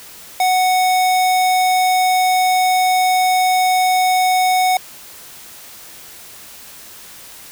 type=tone; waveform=square; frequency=740 Hz; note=F#5; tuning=in tune; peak=-13 dBFS; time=0.4-4.77 s; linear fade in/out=2 ms; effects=white hiss -38 dBFS RMS until 7.51 s